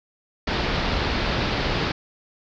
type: low-pass noise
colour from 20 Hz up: pink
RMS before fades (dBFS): -24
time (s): 0.47-1.92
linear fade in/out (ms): 5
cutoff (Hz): 4900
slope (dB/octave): 48
effects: none